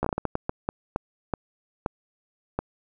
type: slowing click train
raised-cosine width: 1 ms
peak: -11 dBFS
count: 14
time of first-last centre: 0.03-2.59 s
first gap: 14 ms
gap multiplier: 1.39
effects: none